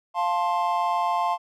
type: chord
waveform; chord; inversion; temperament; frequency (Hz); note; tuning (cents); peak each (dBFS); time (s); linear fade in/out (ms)
triangle; F major; none; equal with one note detuned; 698.5 / 880 / 1053.8; F5 / A5 / C6; 0 / 0 / +12; -24; 0.14-1.38; 50
effects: none